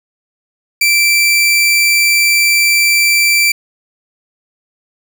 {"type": "tone", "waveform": "sawtooth", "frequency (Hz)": 2340, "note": "D7", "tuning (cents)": -7, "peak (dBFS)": -5, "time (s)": [0.81, 3.52], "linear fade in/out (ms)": 5, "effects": []}